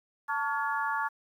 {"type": "harmonic tone with a mistuned harmonic", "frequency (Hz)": 282.5, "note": "C#4", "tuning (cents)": 33, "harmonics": [3, 4, 5, 6], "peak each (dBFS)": [-32, -33, -34, -35], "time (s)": [0.28, 1.09], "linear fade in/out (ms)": 20, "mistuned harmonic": 3, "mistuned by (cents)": 79, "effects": ["10-bit"]}